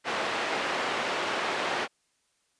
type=band-pass noise; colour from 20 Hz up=pink; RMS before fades=-30 dBFS; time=0.04-1.88 s; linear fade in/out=50 ms; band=460 to 3000 Hz; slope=12 dB/octave; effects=white hiss -72 dBFS RMS until 2.59 s + resampled to 22050 Hz